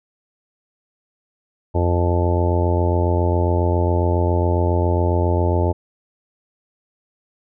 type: harmonic tone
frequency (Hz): 87.31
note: F2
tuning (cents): 0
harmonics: 1 / 2 / 3 / 4 / 5 / 6 / 7 / 8 / 9 / 10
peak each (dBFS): -17 / -30 / -28 / -24 / -26 / -29 / -26 / -37 / -34 / -27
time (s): 1.74-5.73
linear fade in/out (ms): 20
effects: none